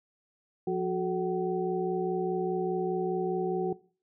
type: tone cluster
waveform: sine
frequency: 176.9 / 368.7 / 433.6 / 757 Hz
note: F3 / F#4 / A4 / F#5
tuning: +23 / -6 / -25 / +39 cents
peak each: -34 / -28 / -36 / -37 dBFS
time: 0.67-3.73 s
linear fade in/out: 5 ms
effects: noise-tail reverb RT60 0.4 s tail -19 dB re dry